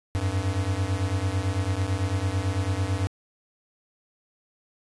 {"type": "beating tone pair", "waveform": "square", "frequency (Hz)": [90.3, 99.3], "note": ["F#2", "G2"], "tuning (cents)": [-42, 23], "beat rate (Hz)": 9, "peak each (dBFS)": [-28, -27], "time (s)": [0.15, 3.07], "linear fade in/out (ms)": 0, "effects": ["resampled to 24000 Hz"]}